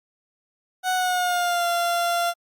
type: tone with pitch glide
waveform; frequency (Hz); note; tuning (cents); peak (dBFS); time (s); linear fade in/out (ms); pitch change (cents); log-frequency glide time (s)
30% pulse; 740 to 690.4; F#5 to F5; 0 to -20; -18; 0.83-2.34; 50; -120; 0.94-1.67
effects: Opus 48 kbps